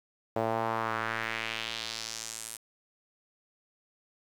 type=tone with band-pass filter sweep; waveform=sawtooth; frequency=112.6 Hz; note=A2; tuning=40 cents sharp; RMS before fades=-34 dBFS; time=0.36-2.57 s; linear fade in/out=5 ms; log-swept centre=620 to 10000 Hz; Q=2; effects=9-bit